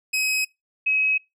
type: tone pair in turn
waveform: sawtooth / sine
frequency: 2542 / 2551 Hz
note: D#7 / D#7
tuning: +36 / +43 cents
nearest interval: unison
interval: 7 cents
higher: second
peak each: -17 / -18 dBFS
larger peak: first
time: 0.13-0.45 / 0.86-1.18 s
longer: neither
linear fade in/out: 10 ms
effects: noise-tail reverb RT60 0.2 s tail -23 dB re dry + low-pass 12000 Hz 12 dB/octave